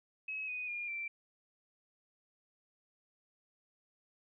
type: tone with pitch steps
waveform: sine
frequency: 2564 / 2490 / 2417 / 2347 Hz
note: E7 / D#7 / D7 / D7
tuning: -49 / +1 / +49 / -2 cents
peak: -37 dBFS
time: 0.28-1.08 s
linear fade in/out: 5 ms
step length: 200 ms
effects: none